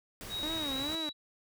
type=noise; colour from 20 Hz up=pink; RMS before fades=-44 dBFS; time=0.21-0.95 s; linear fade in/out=0 ms
type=tone with pitch glide; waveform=sine; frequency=3803 to 3896 Hz; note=A#7 to B7; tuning=+34 to -24 cents; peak=-34 dBFS; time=0.29-1.13 s; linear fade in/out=50 ms; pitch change=+42 cents; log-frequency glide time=0.71-0.83 s
type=tone with vibrato; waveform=sawtooth; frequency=293.7 Hz; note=D4; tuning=in tune; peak=-33 dBFS; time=0.43-1.09 s; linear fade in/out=0 ms; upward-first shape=sine; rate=2.3 Hz; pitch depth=180 cents each way
effects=none